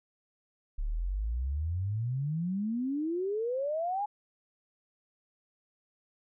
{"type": "exponential sweep", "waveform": "sine", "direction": "up", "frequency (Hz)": [34.09, 845], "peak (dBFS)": -29, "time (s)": [0.78, 4.06], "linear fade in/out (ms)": 10, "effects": []}